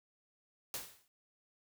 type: noise with exponential decay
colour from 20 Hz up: white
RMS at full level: -38 dBFS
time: 0.74-1.08 s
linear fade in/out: 1 ms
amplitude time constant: 73 ms
effects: none

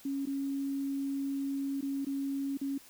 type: tone with dropouts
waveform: sine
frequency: 275.8 Hz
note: C#4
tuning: 9 cents flat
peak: -31 dBFS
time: 0.05-2.78 s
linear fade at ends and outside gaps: 5 ms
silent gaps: 0.256-0.27 / 1.81-1.825 / 2.049-2.067 / 2.573-2.613 s
effects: white hiss -56 dBFS RMS until 2.89 s

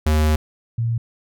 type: tone pair in turn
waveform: square / sine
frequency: 77 / 115.74 Hz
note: D#2 / A#2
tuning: -17 / -12 cents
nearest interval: perfect fifth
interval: 705 cents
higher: second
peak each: -15 / -18 dBFS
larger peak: first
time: 0.06-0.36 / 0.78-0.98 s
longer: first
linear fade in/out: 5 ms
effects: none

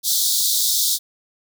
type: high-pass noise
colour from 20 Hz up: pink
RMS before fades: -19 dBFS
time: 0.03-0.99 s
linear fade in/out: 50 ms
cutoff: 3500 Hz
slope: 96 dB/octave
effects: none

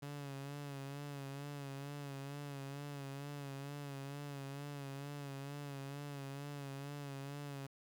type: tone with vibrato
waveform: sawtooth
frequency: 140.9 Hz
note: C#3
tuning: 29 cents sharp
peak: -40 dBFS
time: 0.02-7.67 s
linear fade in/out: 10 ms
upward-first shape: sine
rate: 2.2 Hz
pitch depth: 48 cents each way
effects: 11-bit

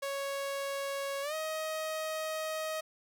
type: tone with pitch glide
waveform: sawtooth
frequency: 554.4 to 629.5 Hz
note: C#5 to D#5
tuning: 0 to +20 cents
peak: -30 dBFS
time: 0.02-2.81 s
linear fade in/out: 10 ms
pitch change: +220 cents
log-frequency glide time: 1.22-1.34 s
effects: none

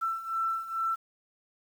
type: beating tone pair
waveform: sine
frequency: 1335 / 1337.3 Hz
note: E6 / E6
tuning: +22 / +24 cents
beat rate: 2.3 Hz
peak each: -34 / -30 dBFS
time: 0.01-0.96 s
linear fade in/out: 20 ms
effects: 9-bit

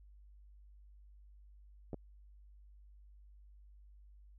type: clicks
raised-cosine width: 2 ms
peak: -29 dBFS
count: 2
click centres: 1.932 / 1.943 s
effects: added 50 Hz sine -56 dBFS peak until 4.38 s

